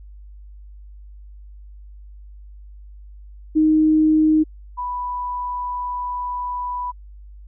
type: tone pair in turn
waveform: sine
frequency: 311.1 / 987.7 Hz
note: D#4 / B5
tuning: 0 / 0 cents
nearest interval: octave + minor sixth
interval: 2000 cents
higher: second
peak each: -12 / -23 dBFS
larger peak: first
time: 3.55-4.44 / 4.77-6.92 s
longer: second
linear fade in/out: 20 ms
effects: added 50 Hz sine -38 dBFS peak until 7.47 s